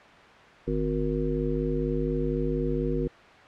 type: harmonic tone with a mistuned harmonic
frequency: 52.1 Hz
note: G#1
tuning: 6 cents sharp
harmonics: 1 / 3 / 5 / 7 / 9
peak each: -31 / -31 / -31 / -31 / -31 dBFS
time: 0.67-3.08 s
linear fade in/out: 10 ms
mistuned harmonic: 1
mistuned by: -80 cents
effects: white hiss -49 dBFS RMS until 3.47 s + low-pass 2000 Hz 12 dB/octave